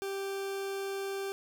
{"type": "tone", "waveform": "40% pulse", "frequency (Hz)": 392, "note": "G4", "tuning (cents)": 0, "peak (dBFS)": -33, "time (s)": [0.02, 1.32], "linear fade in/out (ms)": 0, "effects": []}